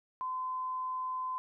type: tone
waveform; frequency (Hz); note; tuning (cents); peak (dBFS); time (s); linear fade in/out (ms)
sine; 1025; C6; -36; -33; 0.21-1.38; 0
effects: none